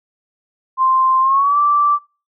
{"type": "tone with pitch glide", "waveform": "sine", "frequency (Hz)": [1046.5, 1167.9], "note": ["C6", "D6"], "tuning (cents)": [0, -10], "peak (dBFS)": -11, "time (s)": [0.77, 1.99], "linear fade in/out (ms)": 50, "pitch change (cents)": 190, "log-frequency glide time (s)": [1.21, 1.58], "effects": ["noise-tail reverb RT60 0.3 s tail -20 dB re dry"]}